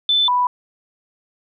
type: tone pair in turn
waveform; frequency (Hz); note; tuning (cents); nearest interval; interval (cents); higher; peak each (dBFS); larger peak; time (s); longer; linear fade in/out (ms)
sine; 3520 / 987.8; A7 / B5; 0 / 0; octave + minor seventh; 2200; first; -13 / -14; first; 0.09-0.28 / 0.28-0.47; neither; 2
effects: none